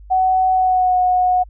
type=tone with pitch glide; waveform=sine; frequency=749 to 730.2 Hz; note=F#5 to F#5; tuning=+21 to -23 cents; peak=-12 dBFS; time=0.1-1.44 s; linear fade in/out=20 ms; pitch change=-44 cents; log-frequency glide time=0.52-0.98 s; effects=added 50 Hz sine -37 dBFS peak until 1.49 s